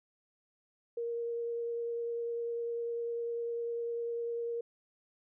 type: tone with vibrato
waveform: sine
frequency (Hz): 468.4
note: A#4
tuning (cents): +8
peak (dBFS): -33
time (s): 0.97-4.61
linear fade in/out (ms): 5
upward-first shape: triangle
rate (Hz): 10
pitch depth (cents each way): 11
effects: none